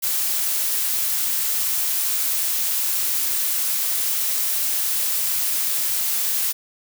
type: noise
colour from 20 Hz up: blue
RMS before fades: -22 dBFS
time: 0.02-6.53 s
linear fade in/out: 20 ms
effects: none